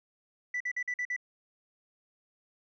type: tone bursts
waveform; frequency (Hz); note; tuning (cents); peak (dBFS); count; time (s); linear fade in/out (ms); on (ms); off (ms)
sine; 1975.5; B6; 0; -28; 6; 0.54-1.164; 5; 64; 48
effects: tanh soft clip ceiling -28 dBFS